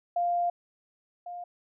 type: tone pair in turn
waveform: sine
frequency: 698.5 / 705.4 Hz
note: F5 / F5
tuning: 0 / +17 cents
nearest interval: unison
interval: 17 cents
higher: second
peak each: -24 / -36 dBFS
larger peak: first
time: 0.16-0.5 / 1.26-1.44 s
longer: first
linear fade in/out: 5 ms
effects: none